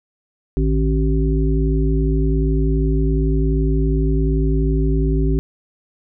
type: harmonic tone with a mistuned harmonic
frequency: 54.6 Hz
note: A1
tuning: 13 cents flat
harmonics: 1 / 3 / 5 / 7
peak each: -16 / -21 / -23 / -24 dBFS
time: 0.57-5.39 s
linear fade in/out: 0 ms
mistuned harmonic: 3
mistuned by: -130 cents
effects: none